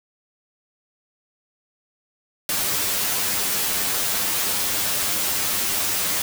white noise with comb filter, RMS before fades -23 dBFS, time 2.49-6.22 s, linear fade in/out 2 ms, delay 10 ms, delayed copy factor +0.6, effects none

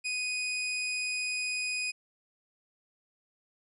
sawtooth tone, 2489 Hz, D#7, in tune, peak -27 dBFS, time 0.04-1.92 s, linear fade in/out 20 ms, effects resampled to 24000 Hz

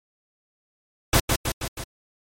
pink noise with echo, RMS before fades -17 dBFS, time 1.13-1.2 s, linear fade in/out 5 ms, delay 160 ms, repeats 4, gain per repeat -4 dB, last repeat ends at 1.84 s, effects MP3 64 kbps

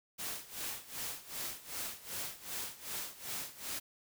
white noise with tremolo, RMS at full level -39 dBFS, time 0.18-3.8 s, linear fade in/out 20 ms, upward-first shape sine, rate 2.6 Hz, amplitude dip 85%, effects none

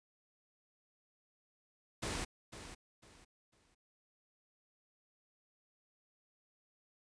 pink noise with echo, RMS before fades -39 dBFS, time 2.02-2.25 s, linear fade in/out 10 ms, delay 500 ms, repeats 3, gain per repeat -11 dB, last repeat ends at 3.75 s, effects resampled to 22050 Hz

